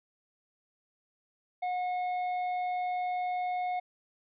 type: tone with tanh clipping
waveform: triangle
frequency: 725 Hz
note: F#5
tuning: 35 cents flat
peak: -31 dBFS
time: 1.62-3.8 s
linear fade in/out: 10 ms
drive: 12 dB
effects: resampled to 8000 Hz